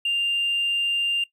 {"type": "tone", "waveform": "triangle", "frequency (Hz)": 2794, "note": "F7", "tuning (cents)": 0, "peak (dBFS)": -17, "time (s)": [0.05, 1.24], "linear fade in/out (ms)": 5, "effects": ["noise-tail reverb RT60 0.1 s tail -21 dB re dry", "tanh soft clip ceiling -18 dBFS"]}